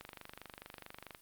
click train, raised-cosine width 0.3 ms, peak -30 dBFS, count 29, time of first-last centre 0.01-1.148 s, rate 24.6 Hz, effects white hiss -63 dBFS RMS until 1.21 s + Opus 48 kbps

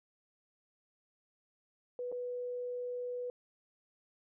sine tone with dropouts, 492.4 Hz, B4, 5 cents flat, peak -36 dBFS, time 1.99-3.3 s, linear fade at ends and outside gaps 1 ms, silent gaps 2.117-2.124 s, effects none

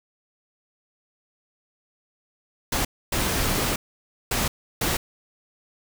pink noise bursts at uneven times, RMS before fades -24 dBFS, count 4, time 2.72-2.85 / 3.12-3.76 / 4.31-4.48 / 4.81-4.97 s, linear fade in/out 5 ms, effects none

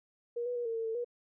sine tone with pitch steps, 474.8 / 490.1 / 480.5 / 456 / 452.5 / 447.1 / 481.7 Hz, A#4 / B4 / B4 / A#4 / A4 / A4 / B4, +32 / -13 / -48 / -38 / +48 / +28 / -43 cents, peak -32 dBFS, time 0.36-1.046 s, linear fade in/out 10 ms, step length 98 ms, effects none

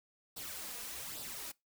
white noise with flanger, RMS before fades -44 dBFS, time 0.36-1.52 s, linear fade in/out 10 ms, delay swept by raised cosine 0.22 to 4.22 ms, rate 1.2 Hz, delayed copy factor +0.6, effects noise-tail reverb RT60 0.2 s tail -23 dB re dry

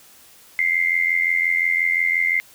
sine tone with amplitude modulation, 2093 Hz, C7, in tune, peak -13 dBFS, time 0.59-2.4 s, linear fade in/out 0 ms, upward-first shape sine, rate 85.7 Hz, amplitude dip 80%, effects white hiss -49 dBFS RMS until 2.54 s

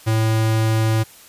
square tone, 110.9 Hz, A2, 14 cents sharp, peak -16 dBFS, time 0.06-1.04 s, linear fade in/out 20 ms, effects white hiss -45 dBFS RMS until 1.28 s + resampled to 32000 Hz

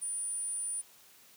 sine tone, 9397 Hz, D9, in tune, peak -33 dBFS, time 0.01-0.82 s, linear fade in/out 20 ms, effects white hiss -59 dBFS RMS until 1.36 s + high-pass 100 Hz 12 dB/octave

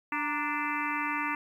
harmonic tone with a mistuned harmonic, 293.7 Hz, D4, in tune, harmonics 1 / 3 / 4 / 5 / 6 / 7 / 8 / 9, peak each -37 / -35 / -35 / -39 / -38 / -36 / -40 / -39 dBFS, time 0.12-1.35 s, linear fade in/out 2 ms, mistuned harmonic 3, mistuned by +87 cents, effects 10-bit

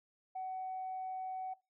sine tone, 751 Hz, F#5, 26 cents sharp, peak -37 dBFS, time 0.35-1.54 s, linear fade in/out 10 ms, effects noise-tail reverb RT60 0.2 s tail -18 dB re dry + tanh soft clip ceiling -34 dBFS

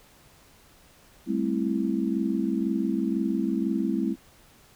sine chord, A minor seventh, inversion third, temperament just, 198 / 220 / 264 / 330 Hz, G3 / A3 / C4 / E4, +18 / 0 / +16 / +2 cents, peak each -29 dBFS, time 1.26-4.16 s, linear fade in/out 50 ms, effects pink hiss -56 dBFS RMS until 4.75 s

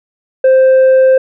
sine tone with tanh clipping, 523.3 Hz, C5, in tune, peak -5 dBFS, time 0.44-1.18 s, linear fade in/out 5 ms, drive 3 dB, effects none

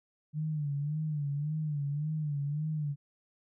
sine tone with vibrato, 148.8 Hz, D3, 23 cents sharp, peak -30 dBFS, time 0.33-2.96 s, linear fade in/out 50 ms, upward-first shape sine, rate 1.8 Hz, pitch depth 86 cents each way, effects none

